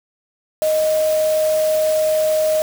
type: tone in noise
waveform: sine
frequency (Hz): 622.3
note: D#5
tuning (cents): 0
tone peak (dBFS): -14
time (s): 0.62-2.62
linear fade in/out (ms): 0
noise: white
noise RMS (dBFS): -30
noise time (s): 0.62-2.62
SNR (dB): +13
effects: none